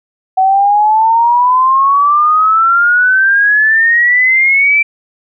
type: exponential sweep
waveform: sine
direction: up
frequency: 750 to 2349 Hz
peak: -6 dBFS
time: 0.37-4.83 s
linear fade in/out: 10 ms
effects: none